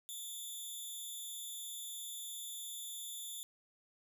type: tone with amplitude modulation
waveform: 10% pulse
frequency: 3520 Hz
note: A7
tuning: in tune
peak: -32 dBFS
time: 0.09-3.43 s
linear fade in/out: 0 ms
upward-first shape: sine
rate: 237 Hz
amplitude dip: 70%
effects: none